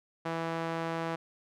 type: tone with band-pass filter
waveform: sawtooth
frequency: 164.81 Hz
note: E3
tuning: in tune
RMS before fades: -34 dBFS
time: 0.25-1.16 s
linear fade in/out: 10 ms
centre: 920 Hz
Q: 0.7
effects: none